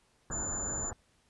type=low-pass noise; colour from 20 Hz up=pink; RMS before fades=-40 dBFS; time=0.3-0.93 s; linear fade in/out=0 ms; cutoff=1700 Hz; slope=96 dB/octave
type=tone; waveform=sine; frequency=7050 Hz; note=A8; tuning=2 cents sharp; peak=-34 dBFS; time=0.31-0.91 s; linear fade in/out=20 ms
effects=pink hiss -69 dBFS RMS until 1.29 s + resampled to 24000 Hz